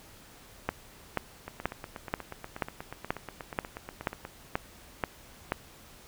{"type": "two click trains", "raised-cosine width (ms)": 0.5, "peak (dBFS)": [-12, -23], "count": [11, 24], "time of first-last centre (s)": [[0.69, 5.521], [1.48, 4.251]], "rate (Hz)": [2.07, 8.3], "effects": ["pink hiss -53 dBFS RMS until 6.07 s"]}